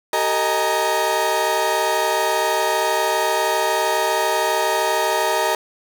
35% pulse tone cluster, 384 / 451.2 / 622 / 832 / 935 Hz, G4 / A4 / D#5 / G#5 / A#5, -36 / +44 / -1 / +3 / +5 cents, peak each -25 / -24 / -21 / -25 / -20 dBFS, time 0.13-5.55 s, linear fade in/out 2 ms, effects none

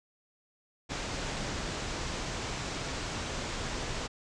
pink low-pass noise, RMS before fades -36 dBFS, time 0.89-4.08 s, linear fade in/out 20 ms, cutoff 7700 Hz, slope 48 dB/octave, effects none

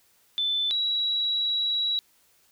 sine tone pair in turn, 3520 / 3892 Hz, A7 / B7, 0 / -26 cents, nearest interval major second, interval 174 cents, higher second, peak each -23 dBFS, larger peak neither, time 0.38-0.71 / 0.71-1.99 s, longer second, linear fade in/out 0 ms, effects white hiss -63 dBFS RMS until 2.51 s

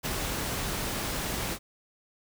pink noise with ADSR envelope, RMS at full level -29 dBFS, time 0.03-1.59 s, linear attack 30 ms, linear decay 8 ms, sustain -3 dB, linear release 65 ms, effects none

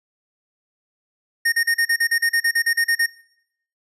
square tone bursts, 1846 Hz, A#6, 17 cents flat, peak -16 dBFS, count 15, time 1.45-3.064 s, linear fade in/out 10 ms, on 74 ms, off 36 ms, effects noise-tail reverb RT60 0.7 s tail -20 dB re dry + resampled to 32000 Hz

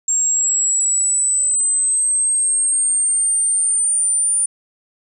sine linear sweep, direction up, 7500 to 9260 Hz, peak -14 dBFS, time 0.08-4.46 s, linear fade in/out 5 ms, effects none

